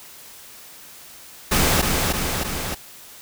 pink noise with echo, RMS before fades -18 dBFS, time 1.51-1.82 s, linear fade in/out 10 ms, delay 310 ms, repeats 3, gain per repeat -3 dB, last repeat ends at 2.75 s, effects white hiss -43 dBFS RMS until 3.21 s

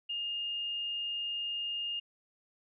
sine tone, 2830 Hz, F7, 22 cents sharp, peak -33 dBFS, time 0.09-2 s, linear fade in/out 10 ms, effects none

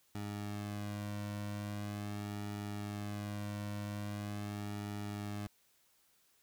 sawtooth tone with flanger, 103.1 Hz, G#2, 12 cents flat, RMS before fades -41 dBFS, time 0.15-5.47 s, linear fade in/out 0 ms, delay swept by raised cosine 1.9 to 2.42 ms, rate 0.42 Hz, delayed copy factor -0.9, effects white hiss -71 dBFS RMS until 6.42 s

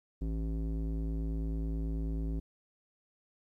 square tone with low-pass filter, 54.6 Hz, A1, 13 cents flat, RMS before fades -34 dBFS, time 0.21-2.4 s, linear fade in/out 10 ms, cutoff 300 Hz, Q 1.7, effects 12-bit

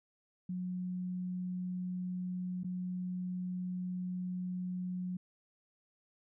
sine tone with dropouts, 181.6 Hz, F#3, 32 cents flat, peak -35 dBFS, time 0.49-5.17 s, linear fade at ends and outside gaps 5 ms, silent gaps 2.634-2.644 s, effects none

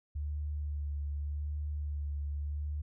sine tone with vibrato, 73.3 Hz, D2, 3 cents flat, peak -33 dBFS, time 0.15-2.82 s, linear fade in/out 10 ms, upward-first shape sine, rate 0.85 Hz, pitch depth 23 cents each way, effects none

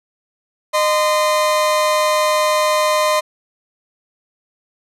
40% pulse tone pair together, 613 / 1030.9 Hz, D#5 / C6, -26 / -26 cents, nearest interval major sixth, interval 900 cents, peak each -15 / -16 dBFS, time 0.73-3.21 s, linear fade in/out 20 ms, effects low-pass 12000 Hz 12 dB/octave

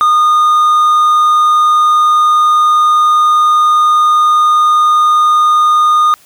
triangle tone, 1225 Hz, D#6, 27 cents flat, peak -4 dBFS, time 0.01-6.14 s, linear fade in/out 0 ms, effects white hiss -45 dBFS RMS until 6.25 s

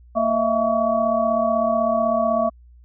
sine tone cluster, 229.9 / 637 / 673 / 1131 Hz, A#3 / D#5 / E5 / C#6, -24 / +41 / +36 / +34 cents, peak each -25 / -22 / -20 / -25 dBFS, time 0.15-2.5 s, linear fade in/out 20 ms, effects added 60 Hz sine -45 dBFS peak until 2.84 s

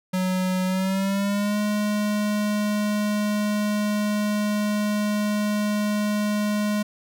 square tone with pitch glide, 185 to 208.9 Hz, F#3 to G#3, 0 to +10 cents, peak -22 dBFS, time 0.13-6.83 s, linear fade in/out 10 ms, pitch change +210 cents, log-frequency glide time 0.66-1.58 s, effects none

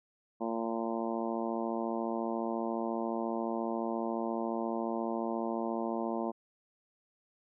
harmonic tone, 114.3 Hz, A#2, 34 cents flat, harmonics 2 / 3 / 4 / 5 / 6 / 7 / 8 / 9, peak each -36 / -37 / -42 / -40 / -40 / -44 / -42 / -45 dBFS, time 0.4-6.32 s, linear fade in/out 20 ms, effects none

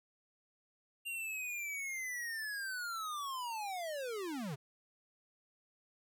square linear sweep, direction down, 2794 to 124 Hz, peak -39 dBFS, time 1.05-4.56 s, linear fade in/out 20 ms, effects none

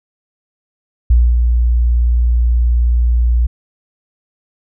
sine tone with ADSR envelope, 59.4 Hz, A#1, 33 cents sharp, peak -5 dBFS, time 1.1-3.47 s, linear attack 6 ms, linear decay 240 ms, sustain -4 dB, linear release 12 ms, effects none

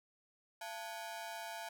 sawtooth ring-modulated tone, 784 Hz, G5, in tune, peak -36 dBFS, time 0.61-1.69 s, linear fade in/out 5 ms, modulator 103 Hz, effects none

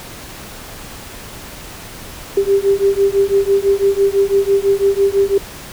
sine beating tone pair, 392.4 / 398.4 Hz, G4 / G4, +2 / +28 cents, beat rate 6 Hz, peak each -14 dBFS, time 2.37-5.38 s, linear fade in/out 5 ms, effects pink hiss -33 dBFS RMS until 5.72 s

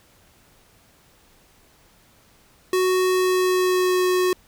square tone with pitch glide, 370 to 365.8 Hz, F#4 to F#4, 0 to -20 cents, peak -18 dBFS, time 2.73-4.33 s, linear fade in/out 2 ms, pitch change -20 cents, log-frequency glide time 3.09-4.03 s, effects pink hiss -56 dBFS RMS until 4.47 s

